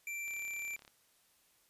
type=tone; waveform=square; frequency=2349 Hz; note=D7; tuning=in tune; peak=-39 dBFS; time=0.07-0.76 s; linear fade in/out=2 ms
type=click train; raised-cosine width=0.2 ms; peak=-38 dBFS; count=22; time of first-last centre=0.28-0.878 s; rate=35.1 Hz
effects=white hiss -70 dBFS RMS until 1.69 s + resampled to 32000 Hz